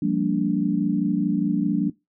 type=tone cluster; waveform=sine; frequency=174.1 / 199 / 231.9 / 290.2 Hz; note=F3 / G3 / A#3 / D4; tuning=-5 / +26 / -9 / -21 cents; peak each=-26 / -25 / -26 / -23 dBFS; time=0.02-1.9 s; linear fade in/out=5 ms; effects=noise-tail reverb RT60 0.2 s tail -19 dB re dry